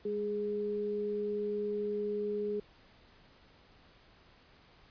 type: tone pair together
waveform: sine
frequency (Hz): 205 / 415.7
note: G#3 / G#4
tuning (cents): -22 / +2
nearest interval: octave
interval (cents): 1224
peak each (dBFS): -40 / -32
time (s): 0.05-2.6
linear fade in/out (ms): 5
effects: pink hiss -61 dBFS RMS until 4.9 s + resampled to 11025 Hz